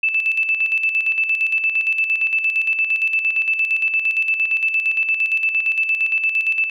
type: tone with tremolo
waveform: sine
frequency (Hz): 2637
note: E7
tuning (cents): 0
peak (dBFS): -14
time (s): 0.03-6.7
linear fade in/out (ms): 5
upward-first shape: square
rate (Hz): 8.7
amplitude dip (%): 55
effects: none